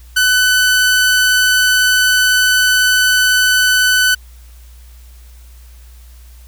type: tone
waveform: sawtooth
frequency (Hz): 1502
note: F#6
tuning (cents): +26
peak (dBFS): -6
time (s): 0.16-4.15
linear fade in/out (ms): 10
effects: added 60 Hz sine -36 dBFS peak until 6.47 s + white hiss -49 dBFS RMS until 6.47 s